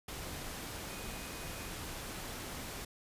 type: tone in noise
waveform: sine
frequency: 2488 Hz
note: D#7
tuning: 1 cent flat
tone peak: -54 dBFS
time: 0.89-1.71 s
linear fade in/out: 5 ms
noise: pink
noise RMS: -43 dBFS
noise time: 0.08-2.85 s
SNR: -14 dB
effects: resampled to 32000 Hz

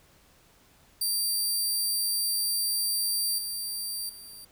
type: tone with level steps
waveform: 15% pulse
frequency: 4699 Hz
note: D8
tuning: in tune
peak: -19 / -25 / -37 dBFS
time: 1.01-4.45 s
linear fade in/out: 5 ms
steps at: 3.38 / 4.09 s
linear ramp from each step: 5 ms
effects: pink hiss -60 dBFS RMS until 4.51 s

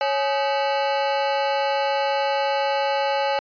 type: ring-modulated tone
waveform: 40% pulse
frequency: 698.5 Hz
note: F5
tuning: in tune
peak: -16 dBFS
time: 0.01-3.39 s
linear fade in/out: 0 ms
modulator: 145 Hz
effects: resampled to 11025 Hz

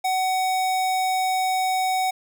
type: tone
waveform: square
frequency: 750 Hz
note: F#5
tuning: 23 cents sharp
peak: -21 dBFS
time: 0.04-2.11 s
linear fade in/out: 10 ms
effects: none

